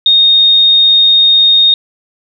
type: tone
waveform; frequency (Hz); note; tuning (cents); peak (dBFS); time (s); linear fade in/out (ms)
sine; 3702; A#7; -13; -4; 0.06-1.74; 2
effects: none